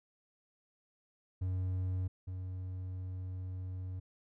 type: tone pair in turn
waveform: triangle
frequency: 92.5 / 92.5 Hz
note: F#2 / F#2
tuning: 0 / 0 cents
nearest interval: unison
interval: 0 cents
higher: neither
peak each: -30 / -36 dBFS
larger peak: first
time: 1.41-2.08 / 2.27-4 s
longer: second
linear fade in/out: 10 ms
effects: none